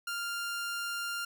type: tone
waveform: sawtooth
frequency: 1396.9 Hz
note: F6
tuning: in tune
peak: -30 dBFS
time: 0.07-1.25 s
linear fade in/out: 5 ms
effects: none